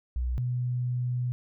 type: tone pair in turn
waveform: sine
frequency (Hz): 61.74 / 123.84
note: B1 / B2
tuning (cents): 0 / +5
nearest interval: octave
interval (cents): 1205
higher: second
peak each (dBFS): -26 / -26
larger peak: neither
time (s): 0.16-0.38 / 0.38-1.32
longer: second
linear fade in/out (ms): 0
effects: none